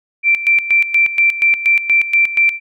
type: tone with tremolo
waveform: sine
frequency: 2349 Hz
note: D7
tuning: in tune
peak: -8 dBFS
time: 0.23-2.6 s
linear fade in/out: 50 ms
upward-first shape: square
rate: 4.2 Hz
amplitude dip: 75%
effects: none